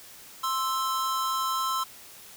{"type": "tone pair together", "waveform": "square", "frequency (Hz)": [1049.4, 1318.5], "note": ["C6", "E6"], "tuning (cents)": [5, 0], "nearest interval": "major third", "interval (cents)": 395, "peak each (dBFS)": [-29, -30], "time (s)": [0.43, 1.84], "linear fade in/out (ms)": 10, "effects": ["white hiss -48 dBFS RMS until 2.36 s"]}